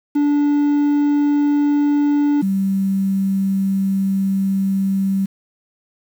triangle / sine tone pair in turn, 290.7 / 194.02 Hz, D4 / G3, -18 / -18 cents, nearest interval perfect fifth, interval 700 cents, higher first, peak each -11 / -15 dBFS, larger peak first, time 0.15-2.42 / 2.42-5.26 s, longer second, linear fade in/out 10 ms, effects 7-bit

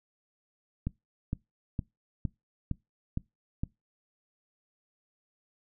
click train, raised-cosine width 5 ms, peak -18 dBFS, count 7, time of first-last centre 0.87-3.635 s, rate 2.17 Hz, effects noise-tail reverb RT60 0.2 s tail -23 dB re dry

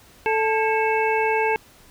harmonic tone with a mistuned harmonic, 440 Hz, A4, in tune, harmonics 1 / 2 / 4 / 5 / 6, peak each -22 / -22 / -29 / -28 / -28 dBFS, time 0.26-1.56 s, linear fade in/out 0 ms, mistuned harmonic 4, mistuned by -140 cents, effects pink hiss -51 dBFS RMS until 1.9 s

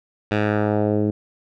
10% pulse tone with low-pass filter sweep, 105.3 Hz, G#2, 24 cents sharp, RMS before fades -20 dBFS, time 0.31-1.11 s, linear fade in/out 5 ms, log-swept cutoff 2900 to 320 Hz, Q 1.3, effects none

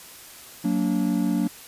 triangle chord, Gb augmented, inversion none, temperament just, 185 / 231.2 / 289.1 Hz, Gb3 / Bb3 / D4, 0 / -14 / -27 cents, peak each -23 dBFS, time 0.64-1.48 s, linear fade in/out 10 ms, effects white hiss -44 dBFS RMS until 1.67 s + resampled to 32000 Hz

